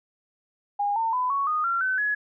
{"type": "tone with pitch steps", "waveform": "sine", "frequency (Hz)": [815, 904.3, 1003.4, 1113.3, 1235.3, 1370.7, 1520.8, 1687.5], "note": ["G#5", "A5", "B5", "C#6", "D#6", "F6", "F#6", "G#6"], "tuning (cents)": [-33, 47, 27, 7, -13, -33, 47, 27], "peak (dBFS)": -22, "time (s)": [0.79, 2.15], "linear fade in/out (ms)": 10, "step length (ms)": 170, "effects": []}